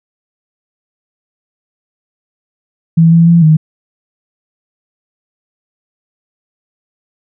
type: tone with pitch steps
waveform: sine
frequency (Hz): 164.6 / 167.1 / 169.5 / 156.3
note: E3 / E3 / E3 / D#3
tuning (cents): -2 / +24 / +49 / +8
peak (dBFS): -3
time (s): 2.97-3.57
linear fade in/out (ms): 10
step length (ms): 150
effects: none